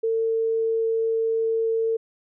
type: tone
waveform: sine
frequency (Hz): 450.6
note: A4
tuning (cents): +41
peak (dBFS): -20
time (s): 0.03-1.97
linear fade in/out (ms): 10
effects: none